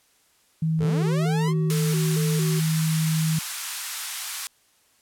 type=tone with pitch glide; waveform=sine; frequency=160 to 158.44 Hz; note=D#3 to D#3; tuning=+49 to +32 cents; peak=-20 dBFS; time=0.62-3.39 s; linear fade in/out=5 ms; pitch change=-17 cents; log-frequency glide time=1.51-1.71 s
type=linear sweep; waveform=sawtooth; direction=up; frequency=34.69 to 1090 Hz; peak=-26 dBFS; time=0.78-1.54 s; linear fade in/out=50 ms
type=tone with vibrato; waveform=triangle; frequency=407.9 Hz; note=G#4; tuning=31 cents flat; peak=-28 dBFS; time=0.8-2.6 s; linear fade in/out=10 ms; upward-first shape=square; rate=2.2 Hz; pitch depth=140 cents each way
type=high-pass noise; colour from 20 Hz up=white; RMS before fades=-30 dBFS; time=1.7-4.47 s; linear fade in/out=0 ms; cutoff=950 Hz; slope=24 dB/octave
effects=white hiss -62 dBFS RMS until 5.01 s + low-pass 12000 Hz 12 dB/octave